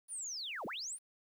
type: linear two-way sweep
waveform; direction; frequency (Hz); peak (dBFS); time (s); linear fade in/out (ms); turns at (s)
sine; down then up; 9830 to 155.56 to 9830; -39; 0.08-0.99; 50; 0.66
effects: 11-bit